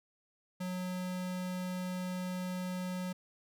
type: tone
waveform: square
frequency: 182.6 Hz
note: F#3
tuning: 23 cents flat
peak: -36 dBFS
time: 0.6-3.13 s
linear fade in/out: 10 ms
effects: none